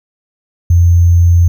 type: tone with sample-and-hold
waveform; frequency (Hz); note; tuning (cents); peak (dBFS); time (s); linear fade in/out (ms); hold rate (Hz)
sine; 86.2; F2; -22; -4; 0.7-1.48; 5; 6300
effects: none